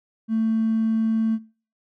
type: tone with hard clipping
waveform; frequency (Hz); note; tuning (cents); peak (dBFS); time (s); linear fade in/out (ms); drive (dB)
triangle; 222.8; A3; +22; -19; 0.28-1.39; 50; 3
effects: noise-tail reverb RT60 0.4 s tail -22 dB re dry